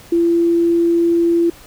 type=tone; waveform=sine; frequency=339.1 Hz; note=E4; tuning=49 cents sharp; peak=-11 dBFS; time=0.12-1.5 s; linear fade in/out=5 ms; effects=pink hiss -42 dBFS RMS until 1.66 s